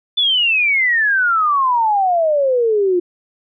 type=exponential sweep; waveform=sine; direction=down; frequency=3520 to 346.3 Hz; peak=-12 dBFS; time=0.17-3 s; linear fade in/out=10 ms; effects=none